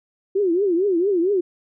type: tone with vibrato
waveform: sine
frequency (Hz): 370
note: F#4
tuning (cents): 0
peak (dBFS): -16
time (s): 0.35-1.41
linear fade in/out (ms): 10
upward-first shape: triangle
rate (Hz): 4.4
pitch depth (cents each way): 230
effects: none